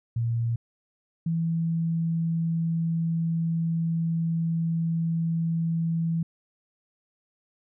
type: tone pair in turn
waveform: sine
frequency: 116.54 / 165.13 Hz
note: A#2 / E3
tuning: 0 / +3 cents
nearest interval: tritone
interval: 603 cents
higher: second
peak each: -23 dBFS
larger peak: neither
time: 0.16-0.56 / 1.26-6.23 s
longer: second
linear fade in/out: 5 ms
effects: none